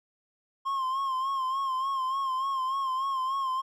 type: tone with vibrato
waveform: triangle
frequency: 1064 Hz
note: C6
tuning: 29 cents sharp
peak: -25 dBFS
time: 0.65-3.62 s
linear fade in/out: 20 ms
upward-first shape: sine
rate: 3.4 Hz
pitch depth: 56 cents each way
effects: none